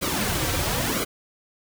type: noise with flanger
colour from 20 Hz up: pink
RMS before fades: -25 dBFS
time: 0.01-1.05 s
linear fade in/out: 20 ms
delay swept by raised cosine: 1.1 to 4.9 ms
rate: 1 Hz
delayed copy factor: -0.75
effects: none